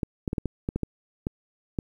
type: clicks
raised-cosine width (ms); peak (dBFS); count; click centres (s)
3; -14; 10; 0.032 / 0.278 / 0.331 / 0.382 / 0.457 / 0.689 / 0.76 / 0.833 / 1.269 / 1.788
effects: 9-bit